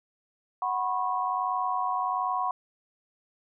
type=chord; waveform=sine; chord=F# suspended fourth; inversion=none; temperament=equal with one note detuned; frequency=740 / 987.8 / 1089.1 Hz; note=F#5 / B5 / C#6; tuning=0 / 0 / -31 cents; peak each=-30 dBFS; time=0.62-2.51 s; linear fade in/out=2 ms; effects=none